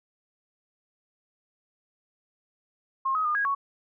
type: tone with pitch steps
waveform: sine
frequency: 1070 / 1265 / 1215 / 1645 / 1112 Hz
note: C6 / D#6 / D#6 / G#6 / C#6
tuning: +38 / +28 / -42 / -17 / +5 cents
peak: -23 dBFS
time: 3.05-3.55 s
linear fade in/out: 10 ms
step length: 100 ms
effects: none